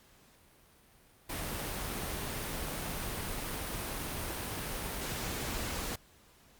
pink noise, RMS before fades -37 dBFS, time 1.29-5.96 s, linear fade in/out 10 ms, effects pink hiss -62 dBFS RMS until 6.59 s + Opus 48 kbps

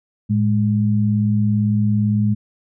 sine tone pair together, 110 / 207.8 Hz, A2 / G#3, 0 / +1 cents, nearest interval major seventh, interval 1101 cents, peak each -17 dBFS, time 0.29-2.35 s, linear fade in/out 20 ms, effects none

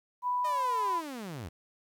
sine tone with pitch glide, 989 to 1002.2 Hz, B5 to B5, +2 to +25 cents, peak -27 dBFS, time 0.22-1.02 s, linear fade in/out 50 ms, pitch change +23 cents, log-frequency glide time 0.45-0.59 s
sawtooth linear sweep, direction down, 623 to 72 Hz, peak -34 dBFS, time 0.44-1.49 s, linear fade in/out 10 ms
effects 11-bit

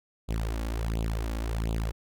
sawtooth tone with flanger, 55.6 Hz, A1, 19 cents sharp, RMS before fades -30 dBFS, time 0.28-1.92 s, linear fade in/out 20 ms, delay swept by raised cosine 0.26 to 3.66 ms, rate 1.4 Hz, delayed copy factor +0.85, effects none

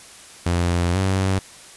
sawtooth tone with pitch glide, 87 to 95.42 Hz, F2 to G2, -6 to -46 cents, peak -14 dBFS, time 0.46-1.39 s, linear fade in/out 5 ms, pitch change +160 cents, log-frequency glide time 0.92-0.97 s, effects white hiss -43 dBFS RMS until 1.76 s + resampled to 24000 Hz

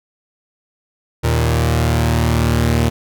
sawtooth tone pair together, 77.78 / 116.54 Hz, D#2 / A#2, 0 / 0 cents, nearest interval perfect fifth, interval 700 cents, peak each -12 dBFS, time 1.23-2.9 s, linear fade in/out 20 ms, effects none

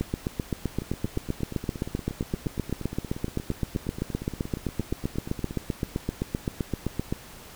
two click trains, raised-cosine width 3 ms, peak -13 / -21 dBFS, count 56 / 41, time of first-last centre 0.01-7.125 / 0.82-5.509 s, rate 7.73 / 8.53 Hz, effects pink hiss -46 dBFS RMS until 7.55 s

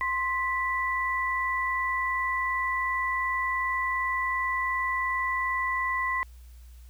sine tone pair together, 1048.3 / 1971 Hz, C6 / B6, +3 / -4 cents, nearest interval major seventh, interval 1093 cents, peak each -28 dBFS, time 0.01-6.23 s, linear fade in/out 0 ms, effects added 60 Hz sine -45 dBFS peak until 6.89 s + white hiss -62 dBFS RMS until 6.89 s

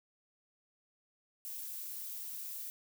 violet noise, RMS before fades -43 dBFS, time 1.45-2.7 s, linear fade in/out 0 ms, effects none

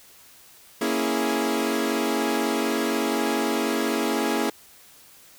sawtooth chord, A# half-diminished seventh, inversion none, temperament equal, 233.1 / 277.2 / 329.6 / 415.3 Hz, A#3 / C#4 / E4 / G#4, 0 / 0 / 0 / 0 cents, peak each -24 dBFS, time 0.81-4.5 s, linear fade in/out 5 ms, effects white hiss -51 dBFS RMS until 5.38 s

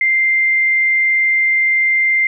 sine tone, 2093 Hz, C7, in tune, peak -11 dBFS, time 0.01-2.27 s, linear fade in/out 2 ms, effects none

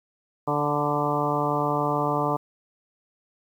harmonic tone with a mistuned harmonic, 146.83 Hz, D3, in tune, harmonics 1 / 2 / 3 / 4 / 5 / 6 / 7 / 8, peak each -30 / -30 / -30 / -30 / -30 / -30 / -30 / -30 dBFS, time 0.47-2.37 s, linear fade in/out 10 ms, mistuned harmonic 7, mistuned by -18 cents, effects 9-bit

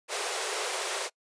pink high-pass noise, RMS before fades -32 dBFS, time 0.08-1.1 s, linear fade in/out 50 ms, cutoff 370 Hz, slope 96 dB/octave, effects noise-tail reverb RT60 0.1 s tail -25 dB re dry + resampled to 22050 Hz

